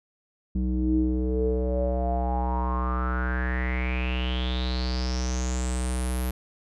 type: tone with low-pass filter sweep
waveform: square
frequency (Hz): 62.8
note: B1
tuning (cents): +30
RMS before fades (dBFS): -26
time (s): 0.55-6.31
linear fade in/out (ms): 5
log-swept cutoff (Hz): 240 to 12000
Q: 8.9
effects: none